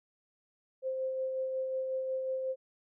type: tone with tremolo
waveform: sine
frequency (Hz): 523.3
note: C5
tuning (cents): 0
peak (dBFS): -30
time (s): 0.82-2.56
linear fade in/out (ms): 50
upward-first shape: sine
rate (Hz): 5.5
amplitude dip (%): 30
effects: none